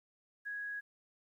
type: tone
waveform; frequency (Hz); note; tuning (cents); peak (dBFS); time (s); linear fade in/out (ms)
sine; 1661.2; G#6; 0; -38; 0.45-0.81; 20
effects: 12-bit